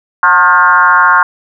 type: tone with frequency modulation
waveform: sine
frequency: 1247 Hz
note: D#6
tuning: 3 cents sharp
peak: -4 dBFS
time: 0.23-1.23 s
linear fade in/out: 2 ms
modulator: 170 Hz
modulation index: 2
effects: none